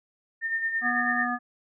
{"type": "tone with tremolo", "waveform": "sine", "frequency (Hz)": 1815, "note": "A#6", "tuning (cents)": -47, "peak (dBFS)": -23, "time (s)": [0.41, 1.28], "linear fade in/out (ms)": 50, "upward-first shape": "sine", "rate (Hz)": 9.1, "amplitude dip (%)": 55}
{"type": "harmonic tone", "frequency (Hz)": 244, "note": "B3", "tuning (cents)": -21, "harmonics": [1, 3, 5, 7], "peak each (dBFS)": [-31, -31, -31, -31], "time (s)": [0.81, 1.39], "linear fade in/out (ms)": 50}
{"effects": []}